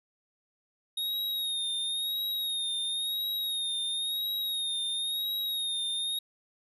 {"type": "tone with vibrato", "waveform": "square", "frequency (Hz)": 3729, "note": "A#7", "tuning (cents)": 0, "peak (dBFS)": -30, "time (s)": [0.97, 6.19], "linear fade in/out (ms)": 5, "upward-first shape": "sine", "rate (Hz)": 0.97, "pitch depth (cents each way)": 49, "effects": []}